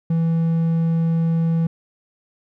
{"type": "tone", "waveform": "triangle", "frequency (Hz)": 164.81, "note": "E3", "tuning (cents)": 0, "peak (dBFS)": -14, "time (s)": [0.1, 1.67], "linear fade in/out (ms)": 5, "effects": []}